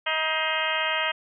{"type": "harmonic tone with a mistuned harmonic", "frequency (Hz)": 315.9, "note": "D#4", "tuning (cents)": 26, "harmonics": [2, 3, 4, 5, 6, 7, 8, 9, 10], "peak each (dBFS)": [-32, -32, -32, -32, -32, -32, -32, -32, -32], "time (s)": [0.06, 1.12], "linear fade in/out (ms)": 10, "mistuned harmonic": 7, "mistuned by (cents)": -84, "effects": []}